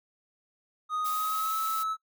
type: tone with pitch glide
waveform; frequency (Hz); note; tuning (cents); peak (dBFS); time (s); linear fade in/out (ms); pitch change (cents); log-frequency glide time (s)
triangle; 1244.5 to 1301.9; D#6 to E6; 0 to -22; -26; 0.89-1.97; 50; +78; 1.07-1.58
type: noise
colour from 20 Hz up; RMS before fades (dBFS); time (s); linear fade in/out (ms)
blue; -38; 1.04-1.84; 20
effects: noise-tail reverb RT60 0.1 s tail -21 dB re dry